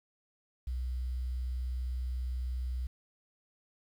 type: tone with quantisation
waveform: sine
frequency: 62.6 Hz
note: B1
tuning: 24 cents sharp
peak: -32 dBFS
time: 0.67-2.87 s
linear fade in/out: 5 ms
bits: 10
effects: none